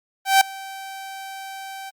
sawtooth tone with ADSR envelope, 776 Hz, G5, 18 cents flat, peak -6 dBFS, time 0.25-1.91 s, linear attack 160 ms, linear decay 4 ms, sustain -23 dB, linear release 25 ms, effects Opus 48 kbps

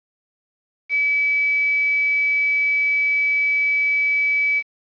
sine tone with quantisation, 2292 Hz, D7, 43 cents flat, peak -16 dBFS, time 0.89-4.63 s, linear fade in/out 50 ms, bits 6, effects resampled to 11025 Hz

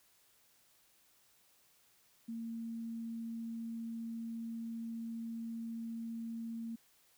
sine tone, 228.7 Hz, A#3, 33 cents flat, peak -39 dBFS, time 2.28-6.76 s, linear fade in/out 10 ms, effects white hiss -69 dBFS RMS until 7.17 s

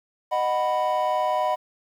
triangle chord, B major, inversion first, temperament just, 617.4 / 740.8 / 987.8 Hz, D#5 / F#5 / B5, -14 / +2 / 0 cents, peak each -23 dBFS, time 0.31-1.56 s, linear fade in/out 20 ms, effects tanh soft clip ceiling -11 dBFS + 9-bit

